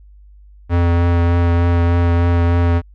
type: tone with vibrato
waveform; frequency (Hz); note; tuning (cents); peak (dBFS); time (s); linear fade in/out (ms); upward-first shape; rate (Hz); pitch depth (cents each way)
square; 86.1; F2; -24; -12; 0.69-2.82; 50; triangle; 3.3; 15
effects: added 50 Hz sine -40 dBFS peak until 2.94 s + low-pass 2000 Hz 12 dB/octave